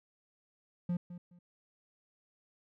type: tone with echo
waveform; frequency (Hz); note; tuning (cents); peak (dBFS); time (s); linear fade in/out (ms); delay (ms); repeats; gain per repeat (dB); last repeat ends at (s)
triangle; 175.8; F3; +12; -28; 0.89-0.97; 5; 210; 2; -13; 1.39
effects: none